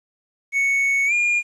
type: tone with pitch glide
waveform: triangle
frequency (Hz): 2217 to 2418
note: C#7 to D7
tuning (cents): 0 to +50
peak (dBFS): -15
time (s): 0.52-1.43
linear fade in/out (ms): 50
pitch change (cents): +150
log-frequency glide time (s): 1.06-1.13
effects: resampled to 24000 Hz + 9-bit